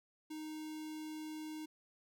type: tone with notch filter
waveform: square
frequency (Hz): 310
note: D#4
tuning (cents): -6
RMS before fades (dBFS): -45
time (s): 0.3-1.66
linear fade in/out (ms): 10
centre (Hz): 1300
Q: 1.2
effects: none